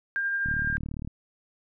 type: tone with tremolo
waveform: sine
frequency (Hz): 1600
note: G6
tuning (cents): +35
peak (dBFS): -24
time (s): 0.16-0.77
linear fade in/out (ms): 0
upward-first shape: sine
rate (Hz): 12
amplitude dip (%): 25
type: click train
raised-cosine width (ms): 5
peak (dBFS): -22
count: 24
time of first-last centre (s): 0.46-1.075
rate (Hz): 37.4
effects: none